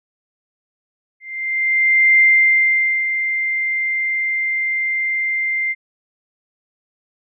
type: tone with ADSR envelope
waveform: sine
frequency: 2093 Hz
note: C7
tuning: in tune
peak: -8 dBFS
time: 1.2-5.75 s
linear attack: 1000 ms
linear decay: 850 ms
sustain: -9 dB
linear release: 40 ms
effects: none